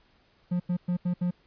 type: tone bursts at uneven times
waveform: triangle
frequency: 177.4 Hz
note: F3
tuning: 27 cents sharp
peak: -22 dBFS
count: 5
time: 0.51-0.6 / 0.69-0.77 / 0.88-0.97 / 1.05-1.14 / 1.21-1.31 s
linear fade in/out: 10 ms
effects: pink hiss -64 dBFS RMS until 1.46 s + resampled to 11025 Hz